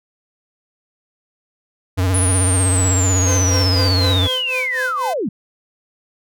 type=tone with vibrato; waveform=square; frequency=92.5 Hz; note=F#2; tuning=in tune; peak=-15 dBFS; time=1.97-4.28 s; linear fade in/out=20 ms; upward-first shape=triangle; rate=16 Hz; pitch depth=91 cents each way
type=linear sweep; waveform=sine; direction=down; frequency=10060 to 164.81 Hz; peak=-18 dBFS; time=2.14-5.29 s; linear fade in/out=5 ms
type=tone with tremolo; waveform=sawtooth; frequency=511 Hz; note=C5; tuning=41 cents flat; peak=-18 dBFS; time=3.26-5.14 s; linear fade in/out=10 ms; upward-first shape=sine; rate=4 Hz; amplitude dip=90%
effects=none